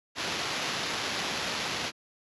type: noise with sample-and-hold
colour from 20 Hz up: violet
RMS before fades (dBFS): -32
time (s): 0.15-1.92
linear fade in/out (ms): 50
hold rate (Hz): 8820
effects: high-pass 100 Hz 12 dB/octave + resampled to 24000 Hz